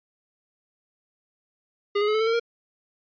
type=tone with pitch steps; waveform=square; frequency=407.6 / 416.9 / 426.4 / 436.1 / 446 / 456.2 / 466.6 Hz; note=G#4 / G#4 / G#4 / A4 / A4 / A#4 / A#4; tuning=-32 / +7 / +46 / -15 / +23 / -37 / +2 cents; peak=-21 dBFS; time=1.95-2.398 s; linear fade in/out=10 ms; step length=64 ms; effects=resampled to 11025 Hz